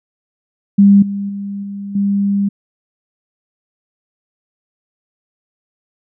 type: tone with level steps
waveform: sine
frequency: 200 Hz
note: G3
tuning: 35 cents sharp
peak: -4 / -18 / -21 / -23 / -12 dBFS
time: 0.78-2.49 s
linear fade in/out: 10 ms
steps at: 1.02 / 1.29 / 1.63 / 1.95 s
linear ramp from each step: 5 ms
effects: none